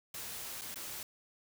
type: noise with dropouts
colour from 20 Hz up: white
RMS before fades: -43 dBFS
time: 0.14-1.03 s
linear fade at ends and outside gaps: 2 ms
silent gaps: 0.612-0.617 / 0.744-0.758 s
effects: none